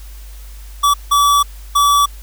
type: tone bursts at uneven times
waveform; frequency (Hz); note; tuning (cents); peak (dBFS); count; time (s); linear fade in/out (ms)
square; 1149; D6; -38; -10; 3; 0.83-0.94 / 1.11-1.43 / 1.75-2.06; 10
effects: added 50 Hz sine -31 dBFS peak until 2.22 s + white hiss -44 dBFS RMS until 2.22 s